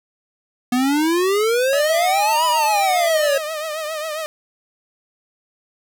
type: exponential two-way sweep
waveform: square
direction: up then down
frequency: 242.5 to 1000 to 543 Hz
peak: -16 dBFS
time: 0.72-3.38 s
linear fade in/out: 5 ms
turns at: 2.46 s
type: tone with vibrato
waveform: sawtooth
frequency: 622.3 Hz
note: D#5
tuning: in tune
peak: -20 dBFS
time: 1.73-4.26 s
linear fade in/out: 0 ms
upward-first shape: triangle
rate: 7.4 Hz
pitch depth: 85 cents each way
effects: none